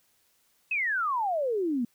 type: exponential sweep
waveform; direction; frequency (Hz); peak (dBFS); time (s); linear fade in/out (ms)
sine; down; 2637 to 226.6; -25; 0.71-1.85; 5
effects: white hiss -68 dBFS RMS until 1.94 s